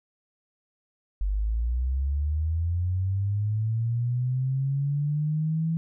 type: linear sweep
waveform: sine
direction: up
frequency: 47.04 to 164.81 Hz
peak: -23 dBFS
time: 1.21-5.77 s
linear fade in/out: 0 ms
effects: none